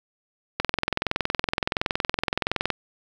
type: click train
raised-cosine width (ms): 0.3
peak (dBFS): -6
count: 46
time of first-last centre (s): 0.6-2.703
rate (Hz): 21.4
effects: 7-bit